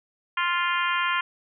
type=harmonic tone; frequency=349.2 Hz; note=F4; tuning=in tune; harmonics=3 / 4 / 5 / 6 / 7 / 8 / 9; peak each=-26 / -28 / -30 / -32 / -33 / -34 / -35 dBFS; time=0.37-1.21 s; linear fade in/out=5 ms; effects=none